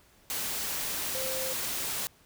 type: tone in noise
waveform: sine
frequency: 523.3 Hz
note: C5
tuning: in tune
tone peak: -35 dBFS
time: 1.15-1.53 s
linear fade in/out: 0 ms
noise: white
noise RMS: -33 dBFS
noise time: 0.3-2.07 s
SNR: -5 dB
effects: pink hiss -61 dBFS RMS until 2.25 s